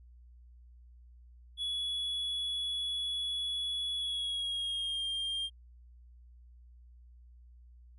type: tone with pitch glide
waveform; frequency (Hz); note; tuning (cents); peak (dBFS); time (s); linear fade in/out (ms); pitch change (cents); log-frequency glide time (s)
triangle; 3388 to 3203; G#7 to G7; +34 to +37; -31; 1.57-5.5; 50; -97; 3.96-5.05
effects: added 60 Hz sine -53 dBFS peak until 7.98 s + resampled to 32000 Hz